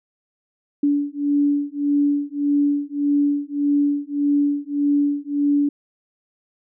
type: beating tone pair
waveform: sine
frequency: 286.9 / 288.6 Hz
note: D4 / D4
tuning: -40 / -30 cents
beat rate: 1.7 Hz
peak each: -20 dBFS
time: 0.83-5.69 s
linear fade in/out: 5 ms
effects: none